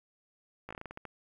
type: slowing click train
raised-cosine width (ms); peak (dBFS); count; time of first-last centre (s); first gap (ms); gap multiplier
0.5; -27; 10; 0.69-1.053; 16; 1.22
effects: 10-bit